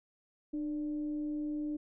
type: tone with frequency modulation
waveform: sine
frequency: 300 Hz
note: D4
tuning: 37 cents sharp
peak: -33 dBFS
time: 0.53-1.77 s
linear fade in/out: 10 ms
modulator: 280 Hz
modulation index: 0.23
effects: none